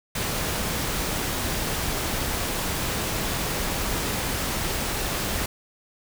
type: noise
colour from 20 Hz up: pink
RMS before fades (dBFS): -27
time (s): 0.15-5.46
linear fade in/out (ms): 5
effects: none